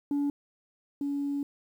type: tone pair in turn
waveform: sine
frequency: 286 / 283.2 Hz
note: D4 / C#4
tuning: -46 / +37 cents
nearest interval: unison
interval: 17 cents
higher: first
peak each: -23 / -27 dBFS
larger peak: first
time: 0.11-0.3 / 1.01-1.43 s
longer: second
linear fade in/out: 2 ms
effects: tanh soft clip ceiling -24 dBFS + 10-bit